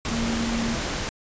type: tone in noise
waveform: sine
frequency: 230.4 Hz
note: A#3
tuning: 20 cents flat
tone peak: -25 dBFS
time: 0.11-0.75 s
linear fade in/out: 0 ms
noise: pink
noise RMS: -28 dBFS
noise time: 0.05-1.09 s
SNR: 0 dB
effects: resampled to 16000 Hz